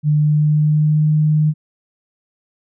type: tone with pitch glide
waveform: sine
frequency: 150 to 153.06 Hz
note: D3 to D#3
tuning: +37 to -28 cents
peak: -11 dBFS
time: 0.03-1.54 s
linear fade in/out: 50 ms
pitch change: +35 cents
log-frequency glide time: 0.17-1.09 s
effects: none